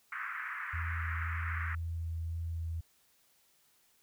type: band-pass noise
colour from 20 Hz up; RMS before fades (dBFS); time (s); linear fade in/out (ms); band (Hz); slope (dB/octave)
pink; -40; 0.12-1.75; 2; 1200 to 2100; 48
type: tone with vibrato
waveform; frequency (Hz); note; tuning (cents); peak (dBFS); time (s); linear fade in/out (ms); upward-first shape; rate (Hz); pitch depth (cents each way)
sine; 82.8; E2; +8; -34; 0.73-2.81; 10; sine; 1.9; 11
effects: white hiss -69 dBFS RMS until 4.02 s